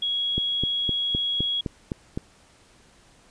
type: tone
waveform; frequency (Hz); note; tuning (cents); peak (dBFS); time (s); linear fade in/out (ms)
sine; 3322; G#7; 0; -23; 0.02-1.61; 5
type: click train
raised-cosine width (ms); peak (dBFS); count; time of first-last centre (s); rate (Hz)
3; -14; 8; 0.38-2.175; 3.9
effects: pink hiss -56 dBFS RMS until 3.3 s + resampled to 22050 Hz